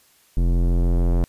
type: tone with low-pass filter sweep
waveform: square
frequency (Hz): 43.24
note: F1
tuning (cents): -16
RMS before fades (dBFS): -18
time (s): 0.37-1.24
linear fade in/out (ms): 0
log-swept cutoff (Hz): 270 to 650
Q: 0.83
effects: white hiss -57 dBFS RMS until 1.28 s + resampled to 32000 Hz